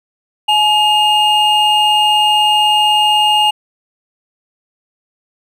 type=tone pair together; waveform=triangle; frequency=848 / 2836 Hz; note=G#5 / F7; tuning=+36 / +26 cents; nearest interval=octave + major sixth; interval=2090 cents; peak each=-10 dBFS; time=0.48-3.51 s; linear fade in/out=10 ms; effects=none